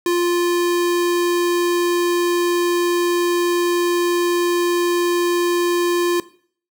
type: tone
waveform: square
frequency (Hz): 349.2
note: F4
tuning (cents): 0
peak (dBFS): -16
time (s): 0.06-6.2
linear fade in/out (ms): 2
effects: noise-tail reverb RT60 0.5 s tail -17 dB re dry